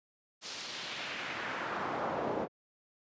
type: noise with band-pass filter sweep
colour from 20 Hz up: brown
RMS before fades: -37 dBFS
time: 0.41-2.48 s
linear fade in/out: 50 ms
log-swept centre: 5700 to 570 Hz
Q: 1.4
effects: high-pass 150 Hz 12 dB/octave + resampled to 16000 Hz